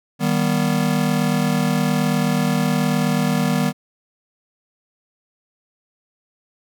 square chord, Eb augmented, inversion none, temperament just, 155.56 / 194.45 / 243.1 Hz, Eb3 / G3 / B3, 0 / -14 / -27 cents, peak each -22 dBFS, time 0.19-3.73 s, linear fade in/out 50 ms, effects none

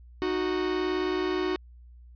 45% pulse tone pair together, 310 / 368.7 Hz, D#4 / F#4, -6 / -6 cents, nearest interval minor third, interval 300 cents, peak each -31 / -27 dBFS, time 0.22-1.56 s, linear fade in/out 0 ms, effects added 60 Hz sine -47 dBFS peak until 2.15 s + resampled to 11025 Hz

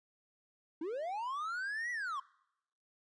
triangle linear two-way sweep, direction up then down, 296.4 to 1975.5 to 1032 Hz, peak -34 dBFS, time 0.81-2.2 s, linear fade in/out 5 ms, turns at 1.91 s, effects noise-tail reverb RT60 0.8 s tail -22 dB re dry + resampled to 22050 Hz

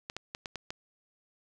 clicks, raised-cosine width 0.2 ms, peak -20 dBFS, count 6, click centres 0.099 / 0.166 / 0.349 / 0.458 / 0.557 / 0.705 s, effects none

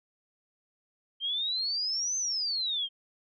sine exponential two-way sweep, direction up then down, 3136 to 6272 to 3136 Hz, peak -28 dBFS, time 1.2-2.89 s, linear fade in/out 50 ms, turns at 2.17 s, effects none

